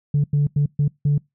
sine tone bursts at uneven times, 144.9 Hz, D3, 23 cents flat, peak -13 dBFS, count 5, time 0.14-0.24 / 0.33-0.47 / 0.56-0.66 / 0.79-0.88 / 1.05-1.18 s, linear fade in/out 5 ms, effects noise-tail reverb RT60 0.2 s tail -26 dB re dry + tanh soft clip ceiling -12 dBFS

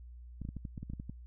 clicks, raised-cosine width 5 ms, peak -28 dBFS, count 11, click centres 0.417 / 0.451 / 0.489 / 0.567 / 0.652 / 0.778 / 0.83 / 0.9 / 0.935 / 0.999 / 1.096 s, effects added 60 Hz sine -47 dBFS peak until 1.26 s

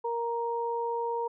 sine tone pair together, 467.7 / 935.4 Hz, A#4 / A#5, +6 / +6 cents, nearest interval octave, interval 1200 cents, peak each -31 / -31 dBFS, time 0.04-1.28 s, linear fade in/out 10 ms, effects none

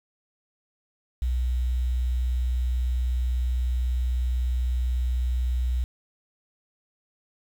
sine tone with quantisation, 61.9 Hz, B1, 5 cents sharp, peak -22 dBFS, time 1.22-5.84 s, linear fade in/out 0 ms, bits 8, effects none

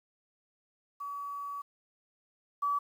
sine tone pair in turn, 1138 / 1146.6 Hz, C#6 / D6, +45 / -42 cents, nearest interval unison, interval 13 cents, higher second, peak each -36 / -27 dBFS, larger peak second, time 1-1.62 / 2.62-2.79 s, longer first, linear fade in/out 10 ms, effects 10-bit

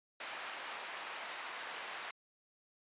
pink band-pass noise, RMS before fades -45 dBFS, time 0.2-2.11 s, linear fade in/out 5 ms, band 910 to 3000 Hz, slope 12 dB/octave, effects resampled to 8000 Hz

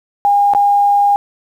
sine tone with dropouts, 811 Hz, G#5, 41 cents flat, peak -8 dBFS, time 0.25-1.16 s, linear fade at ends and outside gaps 0 ms, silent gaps 0.536-0.549 s, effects 7-bit

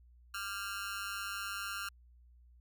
sawtooth tone with amplitude modulation, 1390 Hz, F6, 9 cents flat, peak -30 dBFS, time 0.34-1.89 s, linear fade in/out 5 ms, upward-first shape sine, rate 204 Hz, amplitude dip 100%, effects added 60 Hz sine -58 dBFS peak until 2.6 s

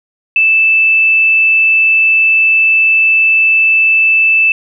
sine tone, 2637 Hz, E7, in tune, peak -6 dBFS, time 0.36-4.52 s, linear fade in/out 2 ms, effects none

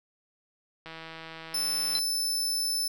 click train, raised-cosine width 0.3 ms, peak -26 dBFS, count 184, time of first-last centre 0.86-1.99 s, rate 162 Hz
sawtooth tone, 5274 Hz, E8, in tune, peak -24 dBFS, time 1.54-2.88 s, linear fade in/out 5 ms
sine tone with exponential decay, 4075 Hz, C8, 47 cents flat, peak -22 dBFS, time 1.95-2.05 s, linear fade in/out 2 ms, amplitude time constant 20 ms
effects none

